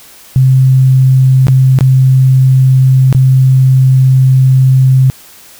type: tone with dropouts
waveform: sine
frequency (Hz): 131.1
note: C3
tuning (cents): +4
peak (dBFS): -3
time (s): 0.36-5.1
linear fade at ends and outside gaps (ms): 0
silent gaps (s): 1.469-1.483 / 1.788-1.808 / 3.127-3.148
effects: white hiss -37 dBFS RMS until 5.59 s